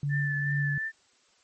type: tone with tremolo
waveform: sine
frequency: 143.4 Hz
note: D3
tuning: 41 cents flat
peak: -25 dBFS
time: 0.03-0.78 s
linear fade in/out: 2 ms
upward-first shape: sine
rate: 2.2 Hz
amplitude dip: 40%
type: tone with vibrato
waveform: sine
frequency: 1760 Hz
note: A6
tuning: in tune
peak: -29 dBFS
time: 0.09-0.92 s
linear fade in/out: 50 ms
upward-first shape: triangle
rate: 2.8 Hz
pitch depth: 28 cents each way
effects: white hiss -64 dBFS RMS until 1.43 s + MP3 32 kbps